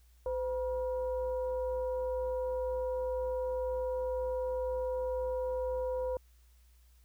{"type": "tone with frequency modulation", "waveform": "sine", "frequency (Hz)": 510, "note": "C5", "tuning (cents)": -44, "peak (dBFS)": -31, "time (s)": [0.26, 6.17], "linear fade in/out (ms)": 2, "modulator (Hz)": 452, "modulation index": 0.51, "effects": ["added 60 Hz sine -59 dBFS peak until 7.04 s", "white hiss -71 dBFS RMS until 7.04 s"]}